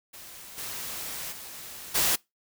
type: noise with level steps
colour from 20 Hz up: white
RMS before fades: -45 / -36 / -42 / -24 dBFS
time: 0.13-2.16 s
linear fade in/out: 10 ms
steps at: 0.57 / 1.31 / 1.94 s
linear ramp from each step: 20 ms
effects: noise-tail reverb RT60 0.2 s tail -24 dB re dry